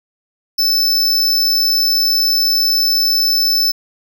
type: tone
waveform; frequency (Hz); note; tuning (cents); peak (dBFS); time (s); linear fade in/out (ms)
square; 5274; E8; 0; -12; 0.58-3.72; 10
effects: none